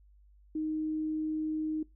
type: tone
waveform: sine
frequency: 311.1 Hz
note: D#4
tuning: in tune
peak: -30 dBFS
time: 0.55-1.83 s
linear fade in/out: 5 ms
effects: noise-tail reverb RT60 0.2 s tail -22 dB re dry + added 50 Hz sine -57 dBFS peak until 1.95 s